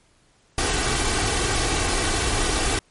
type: noise with comb filter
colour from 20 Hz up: pink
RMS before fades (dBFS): -22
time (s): 0.58-2.79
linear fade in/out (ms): 2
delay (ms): 2.6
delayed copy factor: +0.55
effects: pink hiss -60 dBFS RMS until 2.9 s + MP3 48 kbps